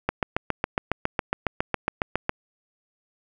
click train, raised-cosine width 0.5 ms, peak -7 dBFS, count 17, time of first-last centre 0.09-2.294 s, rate 7.26 Hz, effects none

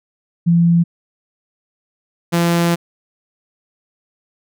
sine / sawtooth tone pair in turn, 170 / 170.64 Hz, F3 / F3, -46 / -40 cents, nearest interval unison, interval 6 cents, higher second, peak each -9 dBFS, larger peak neither, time 0.46-0.84 / 2.32-2.76 s, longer second, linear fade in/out 20 ms, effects none

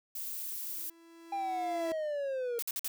violet noise, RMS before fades -39 dBFS, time 0.15-0.9 s, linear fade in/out 5 ms
45% pulse tone with exponential growth, 332.9 Hz, E4, 17 cents sharp, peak -35 dBFS, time 0.17-1.92 s, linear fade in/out 1 ms, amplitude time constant 380 ms
triangle linear sweep, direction down, 803 to 464 Hz, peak -30 dBFS, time 1.32-2.59 s, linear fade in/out 5 ms
blue noise bursts, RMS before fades -35 dBFS, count 4, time 2.59-2.879 s, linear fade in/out 0 ms, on 34 ms, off 51 ms
effects none

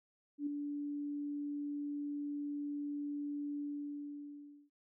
sine tone with ADSR envelope, 289.9 Hz, D4, 22 cents flat, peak -32 dBFS, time 0.38-4.7 s, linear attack 87 ms, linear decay 5 ms, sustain -5 dB, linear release 1100 ms, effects none

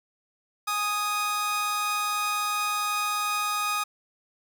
sawtooth tone pair together, 830.6 / 1244.5 Hz, G#5 / D#6, 0 / 0 cents, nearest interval perfect fifth, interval 700 cents, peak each -31 / -22 dBFS, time 0.67-3.84 s, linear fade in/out 10 ms, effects none

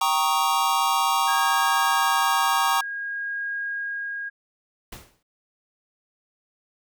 square chord, Eb dominant seventh, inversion first, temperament equal, 784 / 932.3 / 1108.7 / 1244.5 Hz, G5 / Bb5 / Db6 / Eb6, 0 / 0 / 0 / 0 cents, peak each -27 / -25 / -25 / -28 dBFS, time 0.01-2.81 s, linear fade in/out 5 ms
sine tone with tremolo, 1632 Hz, G#6, 31 cents flat, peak -26 dBFS, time 1.27-4.3 s, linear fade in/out 20 ms, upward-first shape sine, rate 0.55 Hz, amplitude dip 30%
pink noise with exponential decay, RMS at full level -36 dBFS, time 4.92-5.23 s, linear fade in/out 5 ms, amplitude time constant 67 ms
effects none

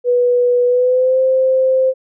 sine tone with pitch glide, 490 to 522.1 Hz, B4 to C5, -14 to -4 cents, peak -10 dBFS, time 0.04-1.94 s, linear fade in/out 50 ms, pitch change +110 cents, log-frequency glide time 0.66-1.2 s, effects none

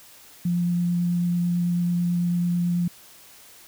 sine tone with vibrato, 174.61 Hz, F3, in tune, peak -20 dBFS, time 0.45-2.88 s, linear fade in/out 5 ms, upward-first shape sine, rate 9.1 Hz, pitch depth 9 cents each way, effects white hiss -49 dBFS RMS until 3.67 s

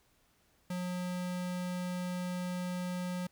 square tone, 180 Hz, F#3, 47 cents flat, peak -35 dBFS, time 0.7-3.27 s, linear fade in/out 5 ms, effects pink hiss -70 dBFS RMS until 3.31 s

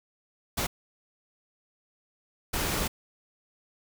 pink noise bursts at uneven times, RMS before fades -29 dBFS, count 2, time 0.57-0.67 / 2.53-2.88 s, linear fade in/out 10 ms, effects none

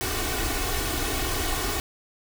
pink noise with comb filter, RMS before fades -27 dBFS, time 0.01-1.8 s, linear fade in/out 0 ms, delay 2.7 ms, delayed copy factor +0.8, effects none

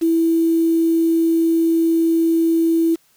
sine tone with quantisation, 329.6 Hz, E4, in tune, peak -13 dBFS, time 0.01-2.96 s, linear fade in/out 20 ms, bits 6, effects white hiss -58 dBFS RMS until 3.16 s

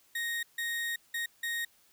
35% pulse tone bursts at uneven times, 1864.7 Hz, A#6, in tune, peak -30 dBFS, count 4, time 0.15-0.43 / 0.58-0.96 / 1.14-1.26 / 1.43-1.65 s, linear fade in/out 5 ms, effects white hiss -65 dBFS RMS until 1.92 s

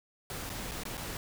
pink noise with dropouts, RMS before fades -39 dBFS, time 0.3-1.17 s, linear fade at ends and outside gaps 1 ms, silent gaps 0.494-0.5 / 0.713-0.717 / 0.835-0.853 / 0.971-0.977 s, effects none

